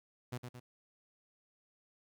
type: tone with echo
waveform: sawtooth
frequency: 123.47 Hz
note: B2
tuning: in tune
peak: -34 dBFS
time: 0.32-0.38 s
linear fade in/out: 10 ms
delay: 110 ms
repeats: 2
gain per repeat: -5 dB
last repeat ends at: 0.6 s
effects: 12-bit